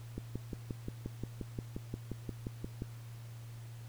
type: click train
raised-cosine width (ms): 3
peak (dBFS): -25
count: 16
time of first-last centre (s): 0.18-2.821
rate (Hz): 5.68
effects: added 116 Hz sine -45 dBFS peak until 3.88 s + pink hiss -59 dBFS RMS until 3.88 s